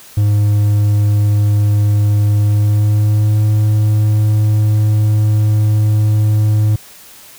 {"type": "tone with pitch glide", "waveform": "triangle", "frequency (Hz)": [103.83, 106.63], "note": ["G#2", "G#2"], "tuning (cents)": [0, 46], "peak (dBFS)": -7, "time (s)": [0.17, 6.76], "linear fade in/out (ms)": 5, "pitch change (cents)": 46, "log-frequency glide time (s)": [2.39, 3.44], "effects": ["white hiss -39 dBFS RMS until 7.38 s"]}